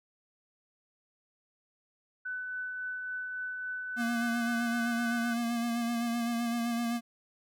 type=tone with tremolo; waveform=sine; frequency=1500 Hz; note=F#6; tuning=23 cents sharp; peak=-33 dBFS; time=2.25-5.34 s; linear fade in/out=10 ms; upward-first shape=triangle; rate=3.6 Hz; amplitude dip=30%
type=tone with vibrato; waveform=square; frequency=234.8 Hz; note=A#3; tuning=13 cents sharp; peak=-30 dBFS; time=3.96-7.01 s; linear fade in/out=50 ms; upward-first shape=sine; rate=7.8 Hz; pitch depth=28 cents each way
effects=none